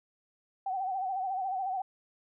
sine tone with vibrato, 760 Hz, F#5, 46 cents sharp, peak -30 dBFS, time 0.66-1.82 s, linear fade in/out 5 ms, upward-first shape sine, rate 14 Hz, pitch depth 68 cents each way, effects none

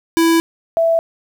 square / sine tone pair in turn, 330.7 / 661.4 Hz, E4 / E5, +6 / +6 cents, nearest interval octave, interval 1200 cents, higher second, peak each -11 dBFS, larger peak neither, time 0.17-0.4 / 0.77-0.99 s, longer first, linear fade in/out 0 ms, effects 8-bit

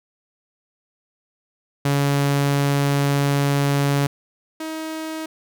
sawtooth tone pair in turn, 141.3 / 317.2 Hz, C#3 / D#4, +34 / +33 cents, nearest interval octave + major second, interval 1399 cents, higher second, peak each -13 / -23 dBFS, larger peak first, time 1.85-4.07 / 4.6-5.26 s, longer first, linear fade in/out 5 ms, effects none

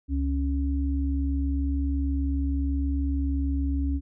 sine tone pair together, 69.3 / 277.2 Hz, C#2 / C#4, 0 / 0 cents, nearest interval 2 octaves, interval 2400 cents, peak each -24 / -29 dBFS, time 0.08-4.01 s, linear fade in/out 50 ms, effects none

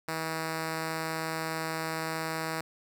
5% pulse tone, 160.8 Hz, E3, 43 cents flat, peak -20 dBFS, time 0.08-2.61 s, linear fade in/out 5 ms, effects none

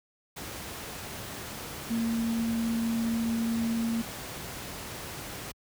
sine tone in noise, 229.3 Hz, A#3, 28 cents flat, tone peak -26 dBFS, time 1.9-4.02 s, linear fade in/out 10 ms, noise pink, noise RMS -39 dBFS, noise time 0.36-5.52 s, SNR +10 dB, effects high-pass 60 Hz 12 dB/octave

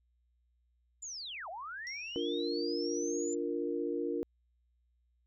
sine linear two-way sweep, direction down then up, 7220 to 622.3 to 7220 Hz, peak -40 dBFS, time 1.02-3.35 s, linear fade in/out 10 ms, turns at 1.49 s
sine tone with exponential decay, 5588 Hz, F8, in tune, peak -40 dBFS, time 1.87-2.7 s, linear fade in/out 0 ms, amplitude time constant 180 ms
sine chord, Bb major, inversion first, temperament equal, 293.7 / 349.2 / 466.2 Hz, D4 / F4 / Bb4, 0 / 0 / 0 cents, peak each -37 / -36 / -36 dBFS, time 2.16-4.23 s, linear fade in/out 0 ms
effects added 60 Hz sine -70 dBFS peak until 5.26 s

